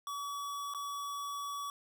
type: tone with dropouts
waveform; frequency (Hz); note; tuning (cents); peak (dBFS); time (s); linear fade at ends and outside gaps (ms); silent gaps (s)
square; 1138; C#6; +45; -38; 0.07-1.7; 1; 0.738-0.747
effects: none